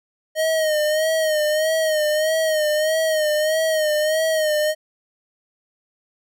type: tone with vibrato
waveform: square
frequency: 622.3 Hz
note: D#5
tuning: in tune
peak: -18 dBFS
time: 0.35-4.75 s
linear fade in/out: 50 ms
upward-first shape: sine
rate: 1.6 Hz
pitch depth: 55 cents each way
effects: none